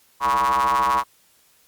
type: ring-modulated tone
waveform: square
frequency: 65.41 Hz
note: C2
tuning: in tune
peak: -15 dBFS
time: 0.2-1.04 s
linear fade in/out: 50 ms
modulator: 1040 Hz
effects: white hiss -58 dBFS RMS until 1.67 s + Opus 48 kbps